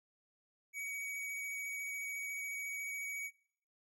square tone with vibrato, 2257 Hz, C#7, 31 cents sharp, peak -40 dBFS, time 0.73-3.31 s, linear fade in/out 50 ms, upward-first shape square, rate 14 Hz, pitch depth 10 cents each way, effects noise-tail reverb RT60 0.7 s tail -26 dB re dry

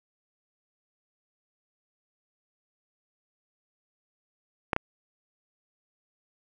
clicks, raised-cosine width 0.5 ms, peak -9 dBFS, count 2, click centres 4.732 / 4.764 s, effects none

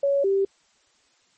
sine tone pair in turn, 559 / 391.3 Hz, C#5 / G4, +14 / -3 cents, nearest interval tritone, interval 617 cents, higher first, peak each -18 dBFS, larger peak neither, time 0.03-0.24 / 0.24-0.45 s, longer neither, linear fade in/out 5 ms, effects white hiss -63 dBFS RMS until 1.37 s + MP3 32 kbps

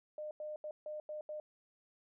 sine tone bursts at uneven times, 607 Hz, D#5, 43 cents flat, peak -40 dBFS, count 6, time 0.18-0.31 / 0.4-0.56 / 0.64-0.71 / 0.86-1 / 1.09-1.21 / 1.29-1.4 s, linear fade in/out 2 ms, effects none

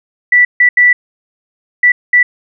sine tone bursts at uneven times, 1965 Hz, B6, 9 cents flat, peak -4 dBFS, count 5, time 0.32-0.45 / 0.6-0.69 / 0.77-0.93 / 1.83-1.92 / 2.13-2.23 s, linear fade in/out 5 ms, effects none

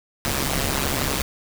pink noise with amplitude modulation, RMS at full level -20 dBFS, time 0.25-1.22 s, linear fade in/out 0 ms, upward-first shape sine, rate 138 Hz, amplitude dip 85%, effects none

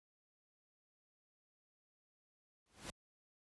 pink noise with exponential growth, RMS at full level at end -42 dBFS, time 2.66-2.9 s, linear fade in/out 1 ms, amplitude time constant 52 ms, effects high-pass 60 Hz 12 dB/octave + resampled to 24000 Hz

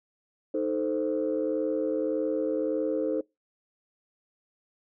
sine chord, A diminished, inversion second, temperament equal with one note detuned, 311.1 / 440 / 521.7 Hz, Eb4 / A4 / C5, 0 / 0 / -5 cents, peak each -29 dBFS, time 0.54-3.21 s, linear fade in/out 5 ms, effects noise-tail reverb RT60 0.2 s tail -23 dB re dry + tanh soft clip ceiling -18 dBFS

